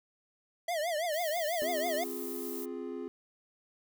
square tone with vibrato, 649 Hz, E5, 27 cents flat, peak -31 dBFS, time 0.68-2.04 s, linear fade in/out 5 ms, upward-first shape triangle, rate 6.1 Hz, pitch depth 190 cents each way
violet noise, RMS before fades -43 dBFS, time 1.12-2.66 s, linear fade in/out 20 ms
triangle chord, F minor, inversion second, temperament equal, 261.6 / 349.2 / 415.3 Hz, C4 / F4 / Ab4, 0 / 0 / 0 cents, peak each -39 dBFS, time 1.62-3.08 s, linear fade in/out 0 ms
effects none

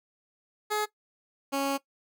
15% pulse tone pair in turn, 423.1 / 275.9 Hz, G#4 / C#4, +32 / -8 cents, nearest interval perfect fifth, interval 740 cents, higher first, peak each -20 dBFS, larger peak neither, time 0.7-0.86 / 1.52-1.78 s, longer second, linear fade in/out 20 ms, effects noise-tail reverb RT60 0.1 s tail -18 dB re dry

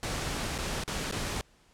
pink noise with dropouts, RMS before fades -33 dBFS, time 0.03-1.41 s, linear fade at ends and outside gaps 0 ms, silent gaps 0.58-0.587 / 0.837-0.878 / 1.112-1.124 s, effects pink hiss -63 dBFS RMS until 1.73 s + low-pass 9000 Hz 12 dB/octave

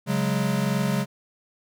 square chord, C# suspended fourth, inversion none, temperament equal, 138.59 / 185 / 207.7 Hz, C#3 / F#3 / G#3, 0 / 0 / 0 cents, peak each -27 dBFS, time 0.06-1.06 s, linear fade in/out 50 ms, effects none

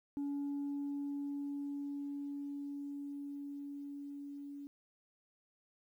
sine tone with level ramp, 283.9 Hz, C#4, 41 cents sharp, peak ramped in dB -33 to -44 dBFS, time 0.17-4.67 s, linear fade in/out 0 ms, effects tanh soft clip ceiling -34 dBFS + 12-bit

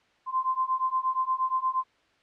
sine beating tone pair, 1035 / 1043.5 Hz, C6 / C6, -19 / -5 cents, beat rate 8.5 Hz, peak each -28 / -27 dBFS, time 0.26-1.84 s, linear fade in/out 50 ms, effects white hiss -64 dBFS RMS until 2.22 s + low-pass 3000 Hz 12 dB/octave

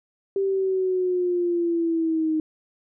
sine linear sweep, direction down, 393.2 to 311.1 Hz, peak -20 dBFS, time 0.36-2.4 s, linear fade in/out 2 ms, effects none

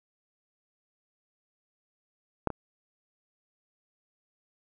clicks, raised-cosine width 1 ms, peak -11 / -20 dBFS, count 2, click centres 2.473 / 2.503 s, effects none

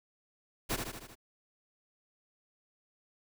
pink noise with echo, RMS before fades -32 dBFS, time 0.69-0.77 s, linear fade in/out 20 ms, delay 77 ms, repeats 5, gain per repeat -4 dB, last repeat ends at 1.155 s, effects none

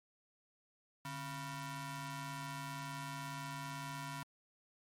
sawtooth ring-modulated tone, 416 Hz, G#4, 3 cents sharp, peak -35 dBFS, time 1.05-4.23 s, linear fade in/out 2 ms, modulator 563 Hz, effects MP3 64 kbps

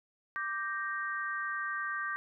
sine chord, G minor, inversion second, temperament equal, 1174.7 / 1568 / 1864.7 Hz, D6 / G6 / Bb6, 0 / 0 / 0 cents, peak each -37 / -36 / -39 dBFS, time 0.36-2.16 s, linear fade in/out 0 ms, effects none

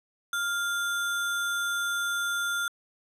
sine tone with sample-and-hold, 1400 Hz, F6, 4 cents sharp, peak -26 dBFS, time 0.33-2.68 s, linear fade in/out 2 ms, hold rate 4900 Hz, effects resampled to 32000 Hz

